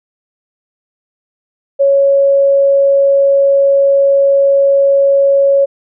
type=tone; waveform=sine; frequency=554.4 Hz; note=C#5; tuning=in tune; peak=-6 dBFS; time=1.79-5.66 s; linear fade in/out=20 ms; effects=none